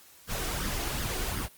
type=noise with flanger; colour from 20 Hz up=pink; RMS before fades=-32 dBFS; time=0.27-1.49 s; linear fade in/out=50 ms; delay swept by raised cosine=0.58 to 2.78 ms; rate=2.7 Hz; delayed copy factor=+0.5; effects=white hiss -55 dBFS RMS until 1.57 s + Opus 48 kbps